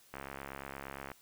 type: click train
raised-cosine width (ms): 0.5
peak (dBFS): -27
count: 68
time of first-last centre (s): 0.14-1.117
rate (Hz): 68.6
effects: white hiss -63 dBFS RMS until 1.21 s